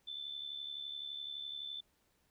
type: tone with amplitude modulation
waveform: sine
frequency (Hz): 3520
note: A7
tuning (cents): 0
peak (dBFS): -38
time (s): 0.07-1.81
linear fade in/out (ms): 10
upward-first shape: sine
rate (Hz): 71.8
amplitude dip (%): 65
effects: pink hiss -75 dBFS RMS until 2.3 s